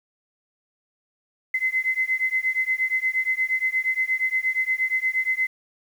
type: beating tone pair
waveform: sine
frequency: 2046 / 2054.5 Hz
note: C7 / C7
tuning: -39 / -32 cents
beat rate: 8.5 Hz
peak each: -24 dBFS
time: 1.54-5.47 s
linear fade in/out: 5 ms
effects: 8-bit